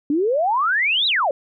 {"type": "exponential two-way sweep", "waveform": "sine", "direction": "up then down", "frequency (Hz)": [277.2, 4030, 520], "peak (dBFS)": -16, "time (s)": [0.1, 1.31], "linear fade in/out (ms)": 2, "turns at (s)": 1.07, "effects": []}